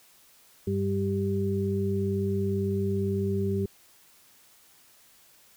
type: harmonic tone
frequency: 98 Hz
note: G2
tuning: in tune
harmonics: 1 / 2 / 4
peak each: -29 / -29 / -29 dBFS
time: 0.67-3.66 s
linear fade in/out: 5 ms
effects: white hiss -58 dBFS RMS until 5.56 s